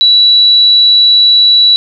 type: tone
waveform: sine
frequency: 3932 Hz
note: B7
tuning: 8 cents flat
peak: -3 dBFS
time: 0.01-1.76 s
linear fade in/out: 0 ms
effects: none